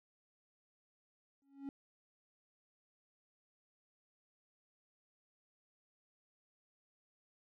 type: tone with exponential growth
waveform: triangle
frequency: 276.4 Hz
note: C#4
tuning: 5 cents flat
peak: -36 dBFS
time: 1.42-1.69 s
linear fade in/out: 1 ms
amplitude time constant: 58 ms
effects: none